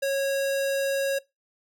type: tone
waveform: square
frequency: 549 Hz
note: C#5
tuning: 17 cents flat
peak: -24 dBFS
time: 0.02-1.19 s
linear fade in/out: 10 ms
effects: noise-tail reverb RT60 0.2 s tail -21 dB re dry